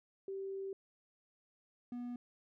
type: tone pair in turn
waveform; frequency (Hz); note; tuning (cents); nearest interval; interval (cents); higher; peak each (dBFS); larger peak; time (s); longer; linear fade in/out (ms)
sine / triangle; 388.5 / 243.4; G4 / B3; -16 / -25; minor sixth; 809; first; -39 / -38; second; 0.28-0.73 / 1.92-2.16; first; 2
effects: none